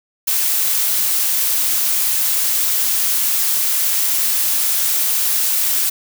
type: noise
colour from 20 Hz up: blue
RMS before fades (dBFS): -17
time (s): 0.27-5.9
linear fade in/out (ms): 10
effects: none